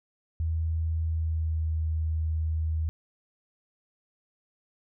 sine tone with pitch glide, 80.8 to 79.46 Hz, E2 to D#2, -34 to +37 cents, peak -25 dBFS, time 0.4-2.89 s, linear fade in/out 0 ms, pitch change -29 cents, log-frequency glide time 1.04-1.66 s, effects none

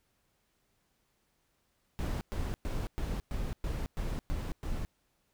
brown noise bursts, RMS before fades -34 dBFS, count 9, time 1.99-4.85 s, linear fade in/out 0 ms, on 220 ms, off 110 ms, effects pink hiss -75 dBFS RMS until 5.33 s

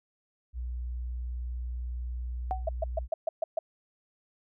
sine tone, 60.9 Hz, B1, 24 cents flat, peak -32 dBFS, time 0.53-3.08 s, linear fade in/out 50 ms
sine tone with exponential decay, 751 Hz, F#5, 26 cents sharp, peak -24 dBFS, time 2.51-2.65 s, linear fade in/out 0 ms, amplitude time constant 29 ms
sine tone bursts, 650 Hz, E5, 24 cents flat, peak -25 dBFS, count 7, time 2.67-3.59 s, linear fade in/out 5 ms, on 20 ms, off 130 ms
effects none

